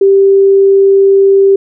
sine tone, 392 Hz, G4, in tune, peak -3 dBFS, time 0.01-1.56 s, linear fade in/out 5 ms, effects none

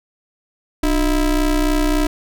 square ring-modulated tone, 164.81 Hz, E3, in tune, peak -12 dBFS, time 0.83-2.07 s, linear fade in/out 5 ms, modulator 133 Hz, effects none

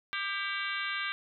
harmonic tone with a mistuned harmonic, 397.2 Hz, G4, 23 cents sharp, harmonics 3 / 4 / 5 / 6 / 7 / 8 / 9 / 10, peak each -39 / -36 / -41 / -38 / -41 / -44 / -42 / -45 dBFS, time 0.13-1.12 s, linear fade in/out 0 ms, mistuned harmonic 6, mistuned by -63 cents, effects none

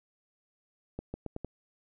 accelerating click train, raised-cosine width 2 ms, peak -23 dBFS, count 5, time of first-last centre 0.99-1.447 s, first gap 150 ms, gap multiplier 0.82, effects none

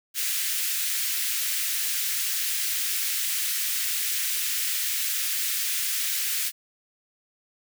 white high-pass noise, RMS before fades -27 dBFS, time 0.14-6.52 s, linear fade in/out 50 ms, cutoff 1700 Hz, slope 24 dB/octave, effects none

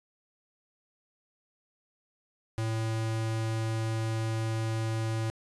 square tone, 111.8 Hz, A2, 28 cents sharp, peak -29 dBFS, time 2.58-5.3 s, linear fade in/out 0 ms, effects resampled to 24000 Hz + 10-bit

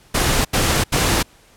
pink noise bursts, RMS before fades -17 dBFS, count 3, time 0.14-1.23 s, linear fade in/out 10 ms, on 310 ms, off 80 ms, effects pink hiss -51 dBFS RMS until 1.56 s + low-pass 12000 Hz 12 dB/octave

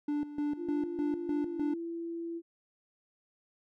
triangle tone with tremolo, 293.7 Hz, D4, in tune, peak -27 dBFS, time 0.08-1.74 s, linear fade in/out 5 ms, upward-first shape square, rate 3.3 Hz, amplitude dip 75%
sine tone with pitch glide, 345.6 to 335.8 Hz, F4 to E4, -18 to +32 cents, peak -35 dBFS, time 0.56-2.42 s, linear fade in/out 50 ms, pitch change -50 cents, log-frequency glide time 1.49-1.59 s
effects none

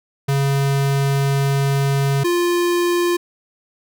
square tone pair in turn, 138.59 / 349.2 Hz, C#3 / F4, 0 / 0 cents, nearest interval octave + major third, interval 1600 cents, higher second, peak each -16 dBFS, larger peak neither, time 0.28-2.24 / 2.24-3.17 s, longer first, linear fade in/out 10 ms, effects none

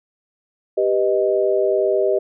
sine chord, G augmented, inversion none, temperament equal, 392 / 493.9 / 622.3 Hz, G4 / B4 / D#5, 0 / 0 / 0 cents, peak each -18 / -22 / -19 dBFS, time 0.77-2.19 s, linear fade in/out 10 ms, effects none

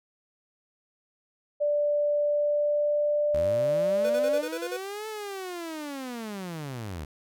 sine tone with pitch glide, 587.3 to 592.1 Hz, D5 to D5, 0 to +14 cents, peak -22 dBFS, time 1.6-4.42 s, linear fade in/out 20 ms, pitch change +14 cents, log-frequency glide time 2.19-3.47 s
sawtooth linear two-way sweep, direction up then down, 69.3 to 439.4 to 69.3 Hz, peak -30 dBFS, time 3.34-7.05 s, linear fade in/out 5 ms, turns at 5.08 s
square tone bursts, 493.9 Hz, B4, in tune, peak -31 dBFS, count 8, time 4.04-4.772 s, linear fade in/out 10 ms, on 60 ms, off 36 ms
effects none

